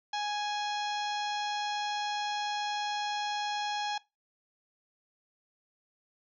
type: harmonic tone with a mistuned harmonic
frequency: 830.6 Hz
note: G#5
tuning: in tune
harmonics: 1 / 2 / 3 / 4 / 5 / 6 / 7 / 8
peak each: -32 / -40 / -44 / -40 / -42 / -45 / -51 / -53 dBFS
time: 0.13-3.98 s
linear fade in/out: 5 ms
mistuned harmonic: 6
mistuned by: +79 cents
effects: noise-tail reverb RT60 0.2 s tail -18 dB re dry